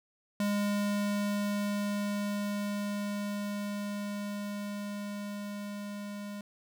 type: tone with level ramp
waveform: square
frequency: 204.5 Hz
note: G#3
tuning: 26 cents flat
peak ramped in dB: -28 to -39 dBFS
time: 0.4-6.41 s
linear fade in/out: 2 ms
effects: none